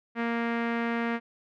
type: tone with low-pass filter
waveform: sawtooth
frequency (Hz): 233.1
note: A#3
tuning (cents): 0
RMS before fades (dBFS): -29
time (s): 0.15-1.2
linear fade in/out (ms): 50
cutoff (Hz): 2000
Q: 2.3
effects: none